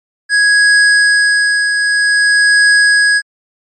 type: tone with tremolo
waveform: square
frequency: 1661.2 Hz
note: G#6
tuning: in tune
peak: -6 dBFS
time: 0.29-3.22 s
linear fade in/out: 50 ms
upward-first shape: triangle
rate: 0.52 Hz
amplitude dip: 50%
effects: MP3 48 kbps

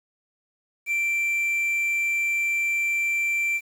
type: tone with quantisation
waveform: triangle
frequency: 2349 Hz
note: D7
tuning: in tune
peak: -20 dBFS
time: 0.86-3.61 s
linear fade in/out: 50 ms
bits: 8
effects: none

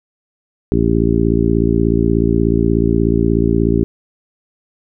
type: harmonic tone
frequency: 56.6 Hz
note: A1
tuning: 50 cents sharp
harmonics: 1 / 2 / 3 / 4 / 5 / 6 / 7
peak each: -19 / -19 / -19 / -19 / -19 / -19 / -19 dBFS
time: 0.72-3.84 s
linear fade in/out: 0 ms
effects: none

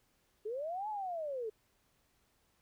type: linear two-way sweep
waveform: sine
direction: up then down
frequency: 406 to 872 to 419.1 Hz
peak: -36 dBFS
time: 0.45-1.5 s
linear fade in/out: 10 ms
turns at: 0.89 s
effects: pink hiss -74 dBFS RMS until 2.61 s

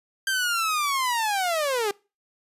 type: linear sweep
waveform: sawtooth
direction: down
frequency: 1585 to 391.8 Hz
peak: -19 dBFS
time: 0.27-1.91 s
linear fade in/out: 2 ms
effects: noise-tail reverb RT60 0.3 s tail -24 dB re dry + resampled to 32000 Hz

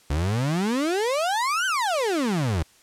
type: exponential two-way sweep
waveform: 35% pulse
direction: up then down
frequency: 68.4 to 1573 to 74.4 Hz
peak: -20 dBFS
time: 0.1-2.63 s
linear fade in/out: 5 ms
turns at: 1.66 s
effects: white hiss -56 dBFS RMS until 2.82 s + low-pass 10000 Hz 12 dB/octave

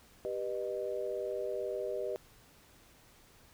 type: chord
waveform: sine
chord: G augmented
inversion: none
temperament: just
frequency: 392 / 490 / 612.5 Hz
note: G4 / B4 / D#5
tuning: 0 / -14 / -27 cents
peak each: -38 / -38 / -38 dBFS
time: 0.25-2.16 s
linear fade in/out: 0 ms
effects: pink hiss -61 dBFS RMS until 3.53 s

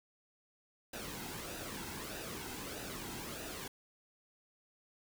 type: noise with flanger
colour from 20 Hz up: pink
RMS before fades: -44 dBFS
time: 0.93-3.68 s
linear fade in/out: 5 ms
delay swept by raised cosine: 0.91 to 1.74 ms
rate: 1.6 Hz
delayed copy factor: -0.55
effects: none

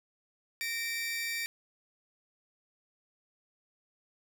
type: tone pair together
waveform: sawtooth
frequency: 1846.1 / 2326 Hz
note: A#6 / D7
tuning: -17 / -17 cents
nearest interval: major third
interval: 400 cents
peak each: -34 / -31 dBFS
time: 0.61-1.46 s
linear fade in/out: 0 ms
effects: none

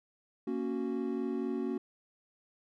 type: chord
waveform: triangle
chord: F# major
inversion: first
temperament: equal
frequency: 233.1 / 277.2 / 370 Hz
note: A#3 / C#4 / F#4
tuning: 0 / 0 / 0 cents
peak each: -34 dBFS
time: 0.47-1.78 s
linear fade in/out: 5 ms
effects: none

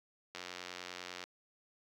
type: click train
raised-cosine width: 0.2 ms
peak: -25 dBFS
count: 81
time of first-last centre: 0.35-1.239 s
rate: 90 Hz
effects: high-pass 150 Hz 12 dB/octave + 9-bit

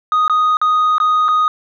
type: tone with dropouts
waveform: sine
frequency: 1244.5 Hz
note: D#6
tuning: in tune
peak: -8 dBFS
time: 0.12-1.48 s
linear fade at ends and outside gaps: 1 ms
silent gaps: 0.28-0.297 / 0.57-0.615 / 0.982-1.001 / 1.283-1.287 s
effects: tanh soft clip ceiling -10 dBFS

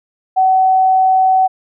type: tone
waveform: sine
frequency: 755 Hz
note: F#5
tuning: 35 cents sharp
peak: -8 dBFS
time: 0.36-1.48 s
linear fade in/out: 20 ms
effects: none

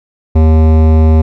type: tone with hard clipping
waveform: sine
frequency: 79.1 Hz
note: D#2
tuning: 29 cents sharp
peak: -6 dBFS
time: 0.35-1.22 s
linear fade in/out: 10 ms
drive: 16 dB
effects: none

